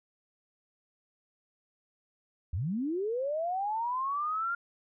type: linear sweep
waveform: sine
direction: up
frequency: 69.6 to 1410 Hz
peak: -29 dBFS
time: 2.53-4.55 s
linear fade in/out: 5 ms
effects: none